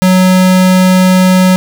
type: tone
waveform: square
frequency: 185 Hz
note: F#3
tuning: in tune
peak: -5 dBFS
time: 0.02-1.56 s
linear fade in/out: 0 ms
effects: none